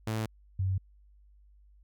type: tone pair in turn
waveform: sawtooth / sine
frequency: 110 / 94.7 Hz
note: A2 / F#2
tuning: 0 / +41 cents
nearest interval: minor third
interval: 259 cents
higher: first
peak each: -26 dBFS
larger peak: neither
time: 0.07-0.26 / 0.59-0.78 s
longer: neither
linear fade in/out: 5 ms
effects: added 50 Hz sine -56 dBFS peak until 1.83 s